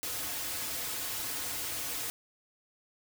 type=noise with comb filter; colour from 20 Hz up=white; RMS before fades=-36 dBFS; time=0.03-2.1 s; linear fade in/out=0 ms; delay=5.1 ms; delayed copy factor=-0.8; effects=none